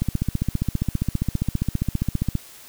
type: click train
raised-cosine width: 5 ms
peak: -9 dBFS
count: 36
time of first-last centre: 0.02-2.353 s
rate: 15 Hz
effects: white hiss -45 dBFS RMS until 2.68 s